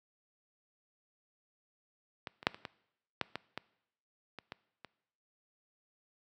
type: clicks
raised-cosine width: 0.3 ms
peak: -23 / -30 / -8 / -30 / -23 / -14 / -20 / -21 / -28 / -25 / -30 dBFS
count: 11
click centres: 2.272 / 2.429 / 2.469 / 2.545 / 2.652 / 3.213 / 3.356 / 3.576 / 4.387 / 4.521 / 4.847 s
effects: noise-tail reverb RT60 0.8 s tail -22 dB re dry + high-pass 100 Hz 12 dB/octave